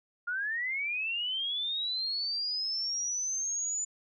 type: linear sweep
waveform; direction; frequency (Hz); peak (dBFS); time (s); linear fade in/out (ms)
sine; up; 1396.9 to 7040; -30; 0.27-3.85; 10
effects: none